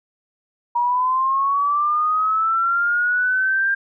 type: linear sweep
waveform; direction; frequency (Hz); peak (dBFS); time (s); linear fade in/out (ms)
sine; up; 950 to 1600; -16; 0.75-3.75; 10
effects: none